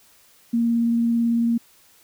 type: tone with vibrato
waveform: sine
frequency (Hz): 233.1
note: A#3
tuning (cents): 0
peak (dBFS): -17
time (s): 0.53-1.58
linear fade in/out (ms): 10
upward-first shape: triangle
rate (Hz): 18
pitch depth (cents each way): 12
effects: white hiss -55 dBFS RMS until 2.03 s